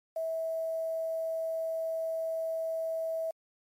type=tone with quantisation; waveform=sine; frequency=650 Hz; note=E5; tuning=24 cents flat; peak=-30 dBFS; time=0.16-3.31 s; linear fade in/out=5 ms; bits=9; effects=MP3 64 kbps